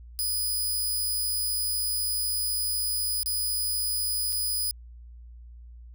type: tone with dropouts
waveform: 5% pulse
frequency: 4978 Hz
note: D#8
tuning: in tune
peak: -19 dBFS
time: 0.19-4.71 s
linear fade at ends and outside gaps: 0 ms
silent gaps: 3.231-3.26 / 4.323-4.327 s
effects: added 59 Hz sine -43 dBFS peak until 5.94 s